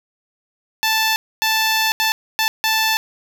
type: tone bursts at uneven times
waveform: 10% pulse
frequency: 880 Hz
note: A5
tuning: in tune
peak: -7 dBFS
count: 5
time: 0.83-1.16 / 1.42-1.92 / 2-2.12 / 2.39-2.48 / 2.64-2.97 s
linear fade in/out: 0 ms
effects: none